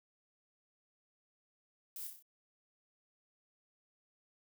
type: noise with echo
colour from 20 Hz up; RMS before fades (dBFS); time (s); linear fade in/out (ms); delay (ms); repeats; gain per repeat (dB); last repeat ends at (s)
violet; -45; 1.96-2.07; 2; 31; 5; -4; 2.225
effects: none